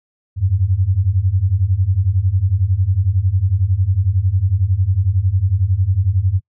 sine beating tone pair, 88.3 / 99.3 Hz, F2 / G2, +20 / +23 cents, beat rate 11 Hz, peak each -17 / -15 dBFS, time 0.36-6.41 s, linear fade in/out 50 ms, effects noise-tail reverb RT60 0.1 s tail -24 dB re dry

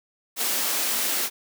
white high-pass noise, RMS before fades -25 dBFS, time 0.36-1.3 s, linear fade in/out 50 ms, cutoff 200 Hz, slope 96 dB/octave, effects none

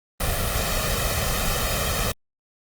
pink noise with comb filter, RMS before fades -24 dBFS, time 0.2-2.12 s, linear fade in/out 5 ms, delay 1.6 ms, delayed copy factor +0.7, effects Opus 32 kbps

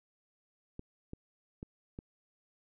clicks, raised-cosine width 3 ms, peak -29 dBFS, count 4, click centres 0.794 / 1.134 / 1.629 / 1.989 s, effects none

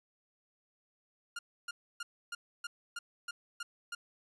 sawtooth tone bursts, 1407 Hz, F6, 12 cents sharp, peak -34 dBFS, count 9, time 1.36-3.95 s, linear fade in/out 5 ms, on 30 ms, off 290 ms, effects resampled to 24000 Hz

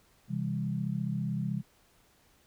sine chord, C major, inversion none, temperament equal with one note detuned, 130.81 / 164.81 / 200.3 Hz, C3 / E3 / G3, 0 / 0 / +38 cents, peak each -34 dBFS, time 0.28-1.63 s, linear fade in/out 50 ms, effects pink hiss -65 dBFS RMS until 2.46 s

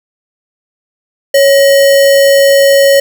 sine tone with sample-and-hold, 554.4 Hz, C#5, in tune, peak -3 dBFS, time 1.34-3 s, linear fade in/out 5 ms, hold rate 2450 Hz, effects none

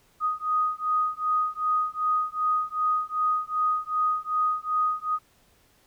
sine beating tone pair, 1244.5 / 1247.1 Hz, D#6 / D#6, 0 / +4 cents, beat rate 2.6 Hz, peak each -26 dBFS, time 0.2-5.19 s, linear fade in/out 50 ms, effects pink hiss -62 dBFS RMS until 5.86 s

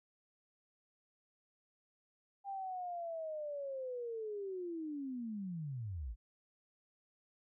sine linear sweep, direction down, 800 to 46.38 Hz, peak -39 dBFS, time 2.44-6.16 s, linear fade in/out 50 ms, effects none

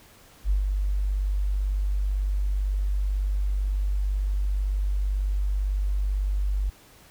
sine tone with ADSR envelope, 49 Hz, G1, in tune, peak -18 dBFS, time 0.44-6.7 s, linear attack 62 ms, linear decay 120 ms, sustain -4 dB, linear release 8 ms, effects pink hiss -53 dBFS RMS until 7.1 s

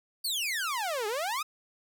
sawtooth exponential two-way sweep, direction down then up, 4688 to 404 to 1301 Hz, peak -26 dBFS, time 0.24-1.43 s, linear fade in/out 10 ms, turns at 1.07 s, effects none

